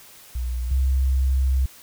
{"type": "tone pair in turn", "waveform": "sine", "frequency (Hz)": [61, 65.97], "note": ["B1", "C2"], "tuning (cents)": [-21, 15], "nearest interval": "minor second", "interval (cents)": 136, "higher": "second", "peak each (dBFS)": [-23, -16], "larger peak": "second", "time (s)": [[0.35, 0.71], [0.71, 1.66]], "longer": "second", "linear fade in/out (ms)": 5, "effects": ["tanh soft clip ceiling -12 dBFS", "white hiss -47 dBFS RMS until 1.82 s"]}